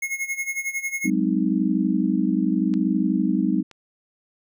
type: tone with tremolo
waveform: square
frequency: 2166 Hz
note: C#7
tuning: 41 cents flat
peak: -23 dBFS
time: 0.02-1.1 s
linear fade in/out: 5 ms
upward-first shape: sine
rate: 11 Hz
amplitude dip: 80%
type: chord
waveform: sine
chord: Ab dominant seventh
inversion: third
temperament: just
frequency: 186.89 / 207.7 / 259.6 / 311.5 Hz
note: Gb3 / Ab3 / C4 / Eb4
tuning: +18 / 0 / -13 / +2 cents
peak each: -24 dBFS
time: 1.04-3.63 s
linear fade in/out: 20 ms
type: clicks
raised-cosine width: 0.2 ms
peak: -23 / -28 dBFS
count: 2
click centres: 2.739 / 3.713 s
effects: none